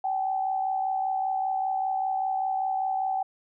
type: tone pair together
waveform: sine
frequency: 765.5 / 830.6 Hz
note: G5 / G#5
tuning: -41 / 0 cents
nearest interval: minor second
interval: 141 cents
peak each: -25 / -34 dBFS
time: 0.04-3.23 s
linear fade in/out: 5 ms
effects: none